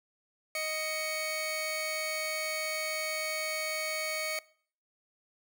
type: tone pair together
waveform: sawtooth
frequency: 625.1 / 2231 Hz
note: D#5 / C#7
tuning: +8 / +11 cents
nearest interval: octave + minor seventh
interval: 2203 cents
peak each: -32 / -30 dBFS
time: 0.55-4.39 s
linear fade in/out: 2 ms
effects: noise-tail reverb RT60 0.5 s tail -21 dB re dry